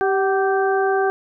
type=harmonic tone with a mistuned harmonic; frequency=390.5 Hz; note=G4; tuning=7 cents flat; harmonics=1 / 2 / 3 / 4; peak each=-18 / -21 / -29 / -25 dBFS; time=0.01-1.1 s; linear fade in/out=0 ms; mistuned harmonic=2; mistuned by=-45 cents; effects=none